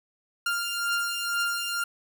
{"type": "beating tone pair", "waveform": "sawtooth", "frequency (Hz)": [1396.9, 1399], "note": ["F6", "F6"], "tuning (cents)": [0, 3], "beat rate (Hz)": 2.1, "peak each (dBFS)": [-24, -28], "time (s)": [0.46, 1.84], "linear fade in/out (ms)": 5, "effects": []}